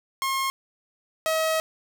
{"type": "tone pair in turn", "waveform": "sawtooth", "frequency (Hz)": [1074, 638.6], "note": ["C6", "D#5"], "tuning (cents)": [45, 45], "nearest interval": "major sixth", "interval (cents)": 900, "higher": "first", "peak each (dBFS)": [-20, -18], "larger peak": "second", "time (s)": [[0.22, 0.5], [1.26, 1.6]], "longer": "second", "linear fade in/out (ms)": 0, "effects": []}